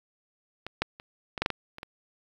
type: clicks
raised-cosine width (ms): 0.3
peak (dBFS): -20 / -9 / -28 / -17 / -9 / -8 / -13 / -25 / -22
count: 9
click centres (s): 0.666 / 0.82 / 0.999 / 1.378 / 1.42 / 1.461 / 1.503 / 1.784 / 1.831
effects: 8-bit